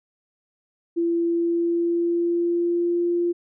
sine tone with pitch glide, 338.6 to 346.5 Hz, E4 to F4, +46 to -14 cents, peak -19 dBFS, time 0.96-3.33 s, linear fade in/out 20 ms, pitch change +40 cents, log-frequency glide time 1.25-3.04 s, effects none

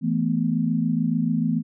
sine chord, E suspended fourth, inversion none, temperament equal, 164.81 / 220 / 246.9 Hz, E3 / A3 / B3, 0 / 0 / 0 cents, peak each -24 dBFS, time 0.01-1.63 s, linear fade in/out 50 ms, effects none

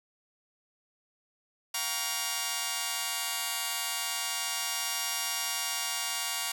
5% pulse chord, G half-diminished seventh, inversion third, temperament just, 705.6 / 784 / 940.8 / 1128.9 Hz, F5 / G5 / Bb5 / Db6, +18 / 0 / +16 / +31 cents, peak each -26 / -28 / -24 / -24 dBFS, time 1.74-6.52 s, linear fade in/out 5 ms, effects none

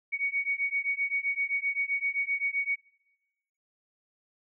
sine beating tone pair, 2234 / 2241.7 Hz, C#7 / C#7, +13 / +19 cents, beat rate 7.7 Hz, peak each -30 dBFS, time 0.12-2.76 s, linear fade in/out 20 ms, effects noise-tail reverb RT60 1.0 s tail -24 dB re dry

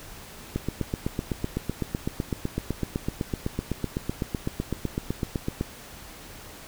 click train, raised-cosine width 3 ms, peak -13 dBFS, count 41, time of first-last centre 0.56-5.611 s, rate 7.92 Hz, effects pink hiss -44 dBFS RMS until 6.67 s

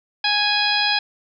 harmonic tone with a mistuned harmonic, 830.6 Hz, G#5, in tune, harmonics 1 / 2 / 3 / 4 / 5 / 6, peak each -24 / -24 / -24 / -24 / -24 / -24 dBFS, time 0.24-0.99 s, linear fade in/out 5 ms, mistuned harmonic 5, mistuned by -35 cents, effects none

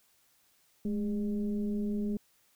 sine tone with frequency modulation, 209.9 Hz, G#3, 19 cents sharp, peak -29 dBFS, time 0.85-2.17 s, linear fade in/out 2 ms, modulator 197 Hz, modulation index 0.64, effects white hiss -68 dBFS RMS until 2.55 s

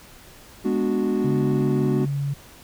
triangle chord, G# half-diminished seventh, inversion none, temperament equal, 207.7 / 246.9 / 293.7 / 370 Hz, G#3 / B3 / D4 / F#4, 0 / 0 / 0 / 0 cents, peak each -23 / -23 / -25 / -22 dBFS, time 0.64-2.06 s, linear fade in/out 20 ms
sine tone with pitch glide, 142 to 140.77 Hz, C#3 to C#3, +42 to +27 cents, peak -22 dBFS, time 1.24-2.34 s, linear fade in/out 10 ms, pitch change -15 cents, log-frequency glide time 1.39-2.12 s
effects tanh soft clip ceiling -9 dBFS + pink hiss -47 dBFS RMS until 2.63 s

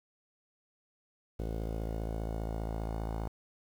sawtooth tone with low-pass filter sweep, 55 Hz, A1, in tune, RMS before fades -36 dBFS, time 1.39-3.28 s, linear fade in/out 5 ms, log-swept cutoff 490 to 860 Hz, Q 2.1, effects 9-bit

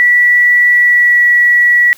sine tone with pitch glide, 1951 to 1937.5 Hz, B6 to B6, -22 to -34 cents, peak -5 dBFS, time 0-1.93 s, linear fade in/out 0 ms, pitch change -12 cents, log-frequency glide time 0.74-1.24 s, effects white hiss -41 dBFS RMS until 1.97 s

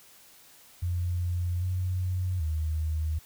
sine tone with pitch steps, 88.1 / 91.5 / 78.4 Hz, F2 / F#2 / D#2, +16 / -19 / +14 cents, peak -26 dBFS, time 0.82-3.19 s, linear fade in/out 10 ms, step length 790 ms, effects white hiss -55 dBFS RMS until 3.25 s

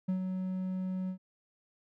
triangle tone with ADSR envelope, 186.1 Hz, F#3, 10 cents sharp, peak -25 dBFS, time 0.08-1.18 s, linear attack 11 ms, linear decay 99 ms, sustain -5 dB, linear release 90 ms, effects none

